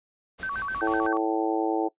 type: noise with tremolo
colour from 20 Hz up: pink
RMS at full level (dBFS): -41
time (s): 0.38-1.08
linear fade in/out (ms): 20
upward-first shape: triangle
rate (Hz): 6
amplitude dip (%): 75
type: tone with vibrato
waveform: sine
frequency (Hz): 1318.5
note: E6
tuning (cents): 0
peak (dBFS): -28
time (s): 0.43-1.17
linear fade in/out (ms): 0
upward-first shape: square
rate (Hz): 7.9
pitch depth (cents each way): 270
type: harmonic tone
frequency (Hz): 110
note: A2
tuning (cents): 0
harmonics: 3 / 4 / 5 / 6 / 7 / 8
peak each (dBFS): -26 / -29 / -33 / -37 / -29 / -34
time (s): 0.81-1.89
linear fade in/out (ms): 20
effects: noise-tail reverb RT60 0.1 s tail -20 dB re dry + resampled to 8000 Hz